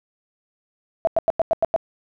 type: tone bursts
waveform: sine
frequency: 659 Hz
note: E5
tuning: 1 cent flat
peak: -14 dBFS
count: 7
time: 1.05-1.762 s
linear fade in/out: 0 ms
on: 22 ms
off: 93 ms
effects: none